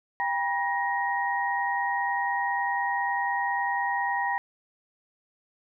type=tone cluster; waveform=sine; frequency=796 / 966 / 1878 Hz; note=G5 / B5 / A#6; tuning=+26 / -39 / +12 cents; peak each=-29 dBFS; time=0.2-4.38 s; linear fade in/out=0 ms; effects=none